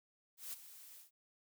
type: noise with ADSR envelope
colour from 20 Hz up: blue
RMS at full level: -43 dBFS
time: 0.37-1.11 s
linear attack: 160 ms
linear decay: 17 ms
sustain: -13 dB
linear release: 130 ms
effects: none